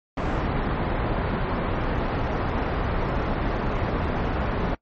pink low-pass noise, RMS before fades -25 dBFS, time 0.17-4.75 s, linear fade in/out 5 ms, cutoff 1400 Hz, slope 12 dB/octave, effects noise-tail reverb RT60 0.1 s tail -23 dB re dry + MP3 32 kbps

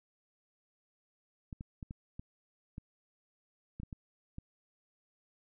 clicks, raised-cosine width 5 ms, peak -30 dBFS, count 10, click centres 1.528 / 1.609 / 1.828 / 1.909 / 2.195 / 2.781 / 3.8 / 3.833 / 3.928 / 4.384 s, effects none

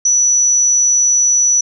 sine tone, 5920 Hz, F#8, in tune, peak -9 dBFS, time 0.05-1.61 s, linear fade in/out 5 ms, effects none

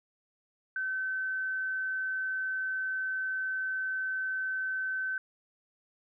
sine tone, 1531 Hz, G6, 41 cents flat, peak -30 dBFS, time 0.76-5.18 s, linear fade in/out 2 ms, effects none

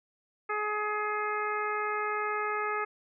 harmonic tone, 421.4 Hz, G#4, 25 cents sharp, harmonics 1 / 2 / 3 / 4 / 5 / 6, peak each -35 / -37 / -32 / -38 / -38 / -44 dBFS, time 0.49-2.85 s, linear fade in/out 10 ms, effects none

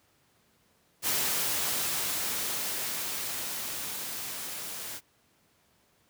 white noise with level ramp, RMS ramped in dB -28 to -39 dBFS, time 1.02-5.01 s, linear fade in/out 50 ms, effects pink hiss -67 dBFS RMS until 6.09 s + high-pass 80 Hz 12 dB/octave

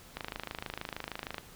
click train, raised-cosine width 0.3 ms, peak -20 dBFS, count 33, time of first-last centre 0.17-1.382 s, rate 26.4 Hz, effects pink hiss -53 dBFS RMS until 1.55 s

